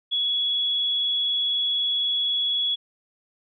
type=tone; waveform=sine; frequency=3369 Hz; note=G#7; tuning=24 cents sharp; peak=-21 dBFS; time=0.11-2.76 s; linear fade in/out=20 ms; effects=none